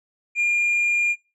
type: tone with tanh clipping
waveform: sine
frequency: 2409 Hz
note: D7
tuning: 43 cents sharp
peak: -18 dBFS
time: 0.35-1.16 s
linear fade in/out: 50 ms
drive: 1 dB
effects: noise-tail reverb RT60 0.3 s tail -24 dB re dry